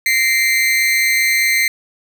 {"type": "tone with amplitude modulation", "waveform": "40% pulse", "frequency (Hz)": 2085, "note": "C7", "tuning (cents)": -7, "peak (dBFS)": -8, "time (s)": [0.06, 1.68], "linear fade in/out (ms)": 2, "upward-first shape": "sine", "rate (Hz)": 228, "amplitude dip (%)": 80, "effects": []}